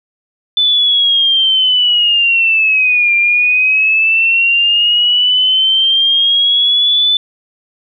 sine linear two-way sweep, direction down then up, 3516 to 2381 to 3516 Hz, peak -8 dBFS, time 0.57-7.17 s, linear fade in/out 2 ms, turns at 3.15 s, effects none

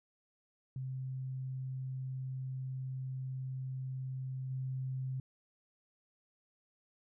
sine tone with level steps, 130.81 Hz, C3, in tune, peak -37 / -35 dBFS, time 0.76-5.2 s, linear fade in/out 2 ms, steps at 4.5 s, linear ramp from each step 10 ms, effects none

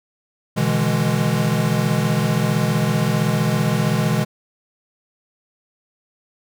square chord, E dominant seventh, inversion second, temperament equal with one note detuned, 123.47 / 149.4 / 164.81 / 207.7 Hz, B2 / D3 / E3 / G#3, 0 / +30 / 0 / 0 cents, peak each -23 dBFS, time 0.56-4.25 s, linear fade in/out 20 ms, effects none

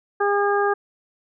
harmonic tone, 405.6 Hz, G#4, 41 cents flat, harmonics 1 / 2 / 3 / 4, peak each -20 / -23 / -25 / -26 dBFS, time 0.2-0.74 s, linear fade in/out 10 ms, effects none

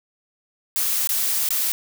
blue noise with dropouts, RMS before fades -22 dBFS, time 0.76-1.72 s, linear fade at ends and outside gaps 0 ms, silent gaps 1.073-1.091 / 1.489-1.506 s, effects none

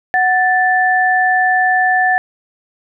sine tone pair together, 740 / 1760 Hz, F#5 / A6, 0 / 0 cents, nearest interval octave + minor third, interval 1500 cents, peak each -13 dBFS, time 0.14-2.18 s, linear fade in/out 0 ms, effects none

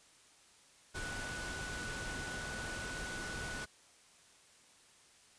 sine tone in noise, 1480 Hz, F#6, in tune, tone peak -43 dBFS, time 0.94-3.66 s, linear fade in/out 20 ms, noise pink, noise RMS -43 dBFS, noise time 0.94-3.66 s, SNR -3 dB, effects white hiss -63 dBFS RMS until 5.38 s + resampled to 22050 Hz

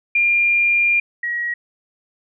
sine tone pair in turn, 2400 / 1904.9 Hz, D7 / A#6, +37 / +37 cents, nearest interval major third, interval 400 cents, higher first, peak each -13 / -20 dBFS, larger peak first, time 0.15-1 / 1.23-1.54 s, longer first, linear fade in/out 5 ms, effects none

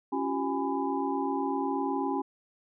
sine tone cluster, 276.2 / 344 / 383.6 / 826 / 1002 Hz, C#4 / F4 / G4 / G#5 / B5, -6 / -26 / -37 / -10 / +25 cents, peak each -31 / -37 / -34 / -33 / -36 dBFS, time 0.12-2.22 s, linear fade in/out 10 ms, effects none

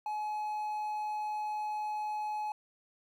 triangle tone, 848 Hz, G#5, 36 cents sharp, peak -31 dBFS, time 0.06-2.52 s, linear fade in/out 2 ms, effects 11-bit

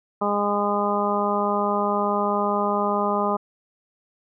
harmonic tone, 204.7 Hz, G#3, 25 cents flat, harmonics 1 / 2 / 3 / 4 / 5 / 6, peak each -27 / -27 / -27 / -27 / -27 / -27 dBFS, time 0.21-3.37 s, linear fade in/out 10 ms, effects none

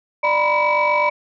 sine tone cluster, 595 / 959 / 1007 / 2286 Hz, D5 / A#5 / B5 / D7, +22 / +49 / +33 / -47 cents, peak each -19 dBFS, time 0.23-1.1 s, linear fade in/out 10 ms, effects tanh soft clip ceiling -9 dBFS

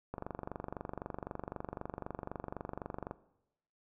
click train, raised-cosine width 1 ms, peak -25 dBFS, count 72, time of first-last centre 0.14-3.111 s, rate 23.9 Hz, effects noise-tail reverb RT60 0.9 s tail -18 dB re dry

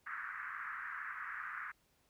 pink band-pass noise, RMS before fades -44 dBFS, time 0.06-1.72 s, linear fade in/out 10 ms, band 1200 to 1900 Hz, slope 48 dB/octave, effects pink hiss -74 dBFS RMS until 2.09 s

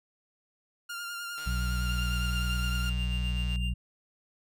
sawtooth tone with vibrato, 1400 Hz, F6, 4 cents sharp, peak -32 dBFS, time 0.89-2.9 s, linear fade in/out 10 ms, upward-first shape sine, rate 9.8 Hz, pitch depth 25 cents each way
click train, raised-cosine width 0.2 ms, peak -31 dBFS, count 330, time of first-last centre 1.38-3.559 s, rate 151 Hz
harmonic tone, 60.7 Hz, B1, 29 cents flat, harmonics 1 / 2 / 3, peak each -28 / -36 / -38 dBFS, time 1.46-3.74 s, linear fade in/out 10 ms
triangle tone with tremolo, 2794 Hz, F7, in tune, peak -33 dBFS, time 1.85-3.74 s, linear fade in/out 50 ms, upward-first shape sine, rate 7.9 Hz, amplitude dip 60%
effects none

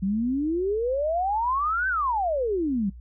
sine exponential two-way sweep, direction up then down, 185 to 1568 to 185 Hz, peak -22 dBFS, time 0.02-2.9 s, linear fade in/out 10 ms, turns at 1.88 s, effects noise-tail reverb RT60 0.1 s tail -21 dB re dry + added 60 Hz sine -40 dBFS peak until 3 s

